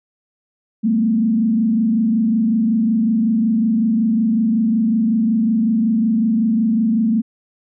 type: tone with frequency modulation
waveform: sine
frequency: 222.8 Hz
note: A3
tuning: 22 cents sharp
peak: -13 dBFS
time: 0.83-7.22 s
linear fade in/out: 20 ms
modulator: 25.4 Hz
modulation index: 0.73
effects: none